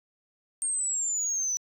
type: exponential sweep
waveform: sine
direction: down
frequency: 8670 to 5920 Hz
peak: -25 dBFS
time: 0.62-1.57 s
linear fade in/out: 0 ms
effects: tanh soft clip ceiling -22 dBFS